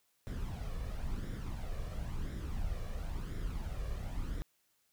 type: noise with flanger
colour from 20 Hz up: brown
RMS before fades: -38 dBFS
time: 0.27-4.42 s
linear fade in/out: 0 ms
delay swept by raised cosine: 0.55 to 1.75 ms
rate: 0.97 Hz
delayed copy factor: +0.55
effects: white hiss -75 dBFS RMS until 4.92 s